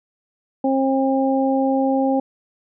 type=harmonic tone; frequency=267.9 Hz; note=C4; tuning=41 cents sharp; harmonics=1 / 2 / 3; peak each=-18 / -21 / -23 dBFS; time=0.64-2.2 s; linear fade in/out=5 ms; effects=none